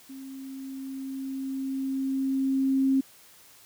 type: tone with level ramp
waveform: sine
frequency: 267.9 Hz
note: C4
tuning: 41 cents sharp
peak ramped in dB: -39 to -19 dBFS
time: 0.09-3.01 s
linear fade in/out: 10 ms
effects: white hiss -54 dBFS RMS until 3.65 s + high-pass 60 Hz 12 dB/octave